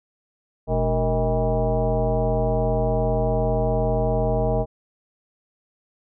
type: tone with frequency modulation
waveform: sine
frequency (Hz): 293.7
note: D4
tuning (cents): 0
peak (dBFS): -18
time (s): 0.67-4.66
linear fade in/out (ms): 50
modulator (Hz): 170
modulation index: 2.7
effects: none